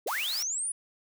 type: linear sweep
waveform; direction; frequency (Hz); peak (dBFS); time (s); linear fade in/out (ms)
sine; up; 332.4 to 9960; -29; 0.06-0.72; 5
type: high-pass noise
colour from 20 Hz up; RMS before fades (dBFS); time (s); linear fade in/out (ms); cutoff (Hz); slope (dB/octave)
white; -38; 0.07-0.43; 5; 840; 12
effects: none